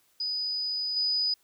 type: tone with level steps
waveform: sine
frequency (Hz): 4974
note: D#8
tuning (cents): -1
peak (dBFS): -28 / -24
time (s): 0.2-1.34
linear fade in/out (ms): 5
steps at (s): 0.96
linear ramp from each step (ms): 10
effects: white hiss -67 dBFS RMS until 1.43 s